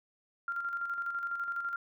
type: tone with tremolo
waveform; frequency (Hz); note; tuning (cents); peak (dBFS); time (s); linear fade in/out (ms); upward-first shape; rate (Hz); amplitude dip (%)
sine; 1389; F6; -10; -31; 0.48-1.76; 2; square; 12; 45
effects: none